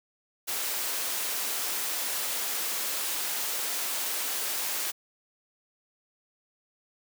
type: high-pass noise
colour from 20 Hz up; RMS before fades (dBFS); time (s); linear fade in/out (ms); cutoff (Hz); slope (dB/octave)
white; -31; 0.47-4.92; 20; 350; 12
effects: none